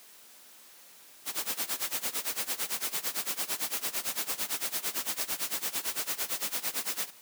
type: noise with tremolo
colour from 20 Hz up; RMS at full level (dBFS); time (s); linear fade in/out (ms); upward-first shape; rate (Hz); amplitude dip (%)
white; -30; 1.25-7.11; 50; sine; 8.9; 90
effects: white hiss -54 dBFS RMS until 7.21 s + high-pass 200 Hz 12 dB/octave